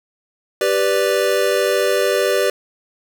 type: chord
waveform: square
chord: G major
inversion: none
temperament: equal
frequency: 392 / 493.9 / 587.3 Hz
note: G4 / B4 / D5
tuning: 0 / 0 / 0 cents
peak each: -20 dBFS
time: 0.61-2.5 s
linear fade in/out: 2 ms
effects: none